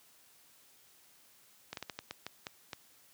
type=slowing click train; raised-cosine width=0.2 ms; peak=-22 dBFS; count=9; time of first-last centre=1.73-2.732 s; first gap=42 ms; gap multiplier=1.3; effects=white hiss -63 dBFS RMS until 3.13 s + high-pass 80 Hz 12 dB/octave